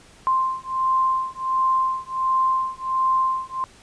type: beating tone pair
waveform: sine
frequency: 1046.5 / 1047.9 Hz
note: C6 / C6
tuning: 0 / +2 cents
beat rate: 1.4 Hz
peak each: -22 dBFS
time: 0.27-3.64 s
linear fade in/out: 0 ms
effects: pink hiss -50 dBFS RMS until 3.82 s + resampled to 22050 Hz